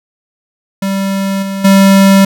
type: tone with level steps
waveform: square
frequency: 195 Hz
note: G3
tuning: 9 cents flat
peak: -13 / -17 / -4 dBFS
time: 0.82-2.25 s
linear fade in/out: 5 ms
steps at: 1.42 / 1.64 s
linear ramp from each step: 10 ms
effects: none